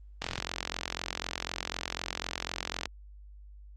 click train, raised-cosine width 0.2 ms, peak -14 dBFS, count 117, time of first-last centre 0.22-2.856 s, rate 44 Hz, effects added 50 Hz sine -47 dBFS peak until 3.76 s + Opus 24 kbps

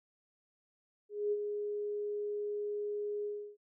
sine tone with ADSR envelope, 414.6 Hz, G#4, 3 cents flat, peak -28 dBFS, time 1.09-3.57 s, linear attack 230 ms, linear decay 43 ms, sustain -6 dB, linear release 320 ms, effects none

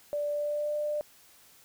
sine tone with pitch glide, 586 to 595.9 Hz, D5 to D5, -4 to +25 cents, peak -28 dBFS, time 0.13-1.01 s, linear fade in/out 0 ms, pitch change +29 cents, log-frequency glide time 0.31-0.75 s, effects white hiss -58 dBFS RMS until 1.64 s

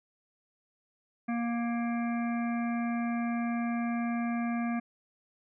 harmonic tone, 235.2 Hz, A#3, 16 cents sharp, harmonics 1 / 3 / 5 / 7 / 9 / 10, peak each -29 / -38 / -43 / -44 / -47 / -47 dBFS, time 1.28-4.8 s, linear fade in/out 10 ms, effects none

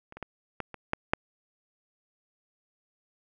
clicks, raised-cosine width 0.5 ms, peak -30 / -28 / -20 / -17 / -25 / -11 / -7 dBFS, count 7, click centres 0.124 / 0.17 / 0.227 / 0.603 / 0.743 / 0.934 / 1.135 s, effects none

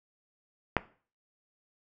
clicks, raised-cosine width 0.5 ms, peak -8 / -30 dBFS, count 2, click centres 0.767 / 0.781 s, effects noise-tail reverb RT60 0.4 s tail -17 dB re dry

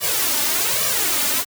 white noise with flanger, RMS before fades -20 dBFS, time 0-1.45 s, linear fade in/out 50 ms, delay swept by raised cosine 1.7 to 3.4 ms, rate 1.2 Hz, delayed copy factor +0.75, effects high-pass 100 Hz 12 dB/octave

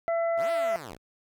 harmonic tone, 670 Hz, E5, 28 cents sharp, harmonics 1 / 2 / 3, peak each -24 / -37 / -39 dBFS, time 0.08-0.76 s, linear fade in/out 0 ms
5% pulse linear two-way sweep, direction up then down, 39.98 to 349.2 to 39.98 Hz, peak -28 dBFS, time 0.36-0.98 s, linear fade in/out 50 ms, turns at 0.51 s
effects none

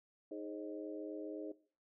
harmonic tone with a mistuned harmonic, 103.83 Hz, G#2, in tune, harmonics 3 / 4 / 5 / 6, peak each -45 / -47 / -49 / -51 dBFS, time 0.31-1.52 s, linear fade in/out 5 ms, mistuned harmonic 5, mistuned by +53 cents, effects noise-tail reverb RT60 0.4 s tail -18 dB re dry

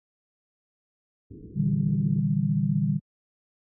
pink low-pass noise, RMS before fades -42 dBFS, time 1.3-2.2 s, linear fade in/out 10 ms, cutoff 440 Hz, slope 96 dB/octave
sine chord, E half-diminished seventh, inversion second, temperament equal with one note detuned, 116.54 / 146.83 / 162.26 / 196 Hz, Bb2 / D3 / E3 / G3, 0 / 0 / -27 / 0 cents, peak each -31 / -25 / -28 / -26 dBFS, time 1.54-3 s, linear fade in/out 50 ms
effects high-pass 60 Hz 12 dB/octave

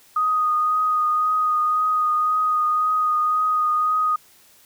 sine tone with vibrato, 1242 Hz, D#6, 3 cents flat, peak -17 dBFS, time 0.16-4.16 s, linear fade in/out 5 ms, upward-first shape triangle, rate 1.9 Hz, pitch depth 18 cents each way, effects white hiss -53 dBFS RMS until 4.65 s

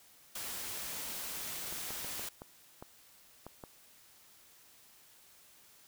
white noise, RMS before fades -41 dBFS, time 0.35-2.29 s, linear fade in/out 5 ms
clicks, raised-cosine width 1 ms, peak -31 dBFS, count 8, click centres 1.725 / 1.906 / 2.046 / 2.195 / 2.419 / 2.825 / 3.466 / 3.638 s
effects white hiss -61 dBFS RMS until 5.87 s

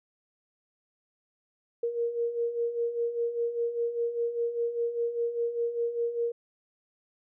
sine beating tone pair, 466.2 / 471.2 Hz, A#4 / A#4, 0 / +19 cents, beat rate 5 Hz, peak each -34 / -28 dBFS, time 1.83-6.32 s, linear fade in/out 5 ms, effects none

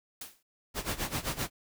white noise with exponential decay, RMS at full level -38 dBFS, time 0.21-0.43 s, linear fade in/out 5 ms, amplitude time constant 47 ms
pink noise with tremolo, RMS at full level -31 dBFS, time 0.74-1.5 s, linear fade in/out 50 ms, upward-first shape sine, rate 7.7 Hz, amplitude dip 85%
effects none

